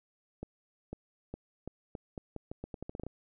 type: accelerating click train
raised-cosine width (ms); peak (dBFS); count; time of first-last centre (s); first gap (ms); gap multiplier
2; -26; 16; 0.43-3.066; 500; 0.82
effects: none